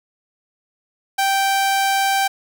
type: tone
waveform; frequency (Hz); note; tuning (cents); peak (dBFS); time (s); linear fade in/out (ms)
sawtooth; 782; G5; -4; -12; 1.18-2.28; 10
effects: none